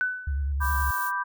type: tone with exponential decay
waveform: sine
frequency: 1500 Hz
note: F#6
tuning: 23 cents sharp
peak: -20 dBFS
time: 0.01-0.52 s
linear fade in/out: 0 ms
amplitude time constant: 110 ms
type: tone with vibrato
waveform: sine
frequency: 70.3 Hz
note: C#2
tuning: 25 cents sharp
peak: -24 dBFS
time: 0.27-0.91 s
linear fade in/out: 5 ms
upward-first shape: sine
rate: 9.7 Hz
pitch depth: 64 cents each way
type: noise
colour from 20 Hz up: violet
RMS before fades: -36 dBFS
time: 0.6-1.12 s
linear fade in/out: 50 ms
type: chord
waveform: sine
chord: G major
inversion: first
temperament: equal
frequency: 987.8 / 1174.7 / 1568 Hz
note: B5 / D6 / G6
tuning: 0 / 0 / 0 cents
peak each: -29 / -32 / -29 dBFS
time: 0.6-1.24 s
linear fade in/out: 20 ms
effects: none